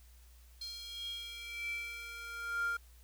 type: tone with high-pass filter sweep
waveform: square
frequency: 466.2 Hz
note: A#4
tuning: in tune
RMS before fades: -41 dBFS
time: 0.61-2.77 s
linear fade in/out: 5 ms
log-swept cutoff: 4200 to 1300 Hz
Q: 9.3
effects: added 60 Hz sine -56 dBFS peak until 3.03 s + white hiss -66 dBFS RMS until 3.03 s